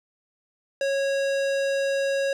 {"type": "tone with hard clipping", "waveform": "sine", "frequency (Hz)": 550, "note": "C#5", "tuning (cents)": -14, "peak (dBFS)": -24, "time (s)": [0.81, 2.33], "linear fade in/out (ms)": 2, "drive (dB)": 18, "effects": []}